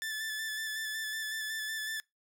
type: tone with vibrato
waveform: sawtooth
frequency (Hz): 1750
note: A6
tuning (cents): -10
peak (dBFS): -31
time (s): 0.02-2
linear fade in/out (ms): 0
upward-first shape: square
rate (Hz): 5.4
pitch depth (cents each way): 20
effects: noise-tail reverb RT60 0.2 s tail -24 dB re dry